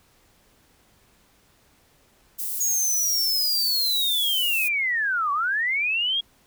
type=high-pass noise; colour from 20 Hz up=white; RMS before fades=-29 dBFS; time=2.38-4.69 s; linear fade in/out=20 ms; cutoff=11000 Hz; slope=12 dB/octave
type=linear two-way sweep; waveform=sine; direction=down then up; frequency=6720 to 1108.7 to 3325 Hz; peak=-21 dBFS; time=2.6-6.21 s; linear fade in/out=10 ms; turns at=5.32 s
effects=pink hiss -60 dBFS RMS until 6.46 s